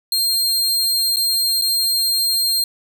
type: tone with dropouts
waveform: sawtooth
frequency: 4198 Hz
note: C8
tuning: 5 cents sharp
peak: -13 dBFS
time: 0.12-2.64 s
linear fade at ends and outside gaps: 2 ms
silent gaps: 1.161-1.168 / 1.614-1.62 s
effects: none